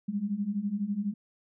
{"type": "beating tone pair", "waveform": "sine", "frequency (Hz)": [196, 208], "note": ["G3", "G#3"], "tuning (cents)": [0, 3], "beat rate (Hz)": 12, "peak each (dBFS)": [-33, -30], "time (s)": [0.08, 1.14], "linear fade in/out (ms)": 10, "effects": []}